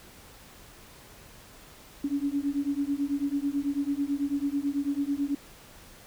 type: beating tone pair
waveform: sine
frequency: 278.5 / 287.6 Hz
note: C#4 / D4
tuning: +8 / -36 cents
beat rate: 9.1 Hz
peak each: -29 dBFS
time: 2.04-5.35 s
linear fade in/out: 5 ms
effects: pink hiss -51 dBFS RMS until 6.06 s